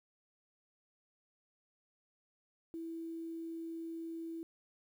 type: tone with quantisation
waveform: sine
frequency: 329.6 Hz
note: E4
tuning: in tune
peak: -40 dBFS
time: 2.74-4.43 s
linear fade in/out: 0 ms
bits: 11
effects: none